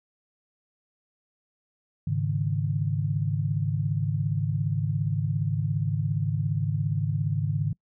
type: chord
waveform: sine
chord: Ab suspended fourth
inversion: none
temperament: just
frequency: 103.83 / 138.43 / 155.74 Hz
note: Ab2 / Db3 / Eb3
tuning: 0 / -2 / +2 cents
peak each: -28 dBFS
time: 2.07-7.73 s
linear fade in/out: 5 ms
effects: noise-tail reverb RT60 0.1 s tail -25 dB re dry